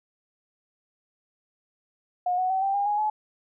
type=tone with pitch steps; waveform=sine; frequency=720 / 740.7 / 761.9 / 783.8 / 806.3 / 829.5 / 853.3 Hz; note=F#5 / F#5 / G5 / G5 / G5 / G#5 / G#5; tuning=-47 / +2 / -49 / 0 / +49 / -2 / +47 cents; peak=-22 dBFS; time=2.26-3.1 s; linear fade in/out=5 ms; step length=120 ms; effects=none